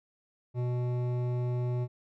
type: tone with hard clipping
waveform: triangle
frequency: 123.2 Hz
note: B2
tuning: 4 cents flat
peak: -30 dBFS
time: 0.54-1.88 s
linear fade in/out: 50 ms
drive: 16 dB
effects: none